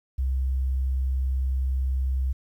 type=tone; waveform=sine; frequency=65.41 Hz; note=C2; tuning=in tune; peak=-22 dBFS; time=0.18-2.33 s; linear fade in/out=10 ms; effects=10-bit